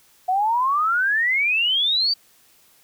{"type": "exponential sweep", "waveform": "sine", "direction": "up", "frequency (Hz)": [722, 4689], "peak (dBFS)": -17, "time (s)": [0.28, 2.14], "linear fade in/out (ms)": 10, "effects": ["white hiss -56 dBFS RMS until 2.83 s"]}